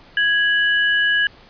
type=tone pair together; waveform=sine; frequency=1661.2 / 2960 Hz; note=G#6 / F#7; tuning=0 / 0 cents; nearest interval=minor seventh; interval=1000 cents; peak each=-15 / -22 dBFS; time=0.17-1.27 s; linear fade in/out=2 ms; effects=pink hiss -47 dBFS RMS until 1.49 s + resampled to 11025 Hz